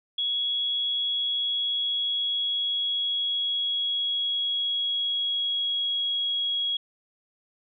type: tone with pitch glide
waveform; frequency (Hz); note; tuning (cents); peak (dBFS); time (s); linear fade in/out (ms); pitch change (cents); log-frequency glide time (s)
sine; 3344 to 3313; G#7 to G#7; +11 to -5; -24; 0.18-6.77; 5; -16; 0.9-6.02
effects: none